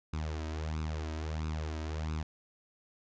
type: tone with flanger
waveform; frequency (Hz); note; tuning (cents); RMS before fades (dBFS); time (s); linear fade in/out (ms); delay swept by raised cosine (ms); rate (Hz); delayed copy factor
sawtooth; 78; D#2; +5; -36; 0.13-2.23; 5; 0.78 to 3.18; 1.5; +0.7
effects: resampled to 16000 Hz